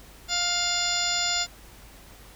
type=harmonic tone with a mistuned harmonic; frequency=703 Hz; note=F5; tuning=11 cents sharp; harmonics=1 / 2 / 3 / 4 / 5 / 6 / 7 / 8 / 10; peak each=-34 / -33 / -34 / -35 / -30 / -34 / -30 / -35 / -30 dBFS; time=0.28-1.47 s; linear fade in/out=50 ms; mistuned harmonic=8; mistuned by=-17 cents; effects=added 50 Hz sine -50 dBFS peak until 2.35 s + pink hiss -50 dBFS RMS until 2.35 s